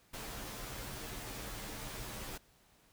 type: noise with comb filter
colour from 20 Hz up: pink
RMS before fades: -44 dBFS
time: 0.13-2.38 s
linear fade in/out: 10 ms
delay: 12 ms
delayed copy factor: -0.95
effects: pink hiss -67 dBFS RMS until 2.92 s